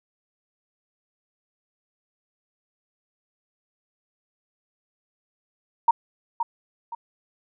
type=tone with echo; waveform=sine; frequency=932.3 Hz; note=A#5; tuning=in tune; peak=-12 dBFS; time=5.88-5.91 s; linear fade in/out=5 ms; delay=520 ms; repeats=2; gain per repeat=-9 dB; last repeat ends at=6.95 s; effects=none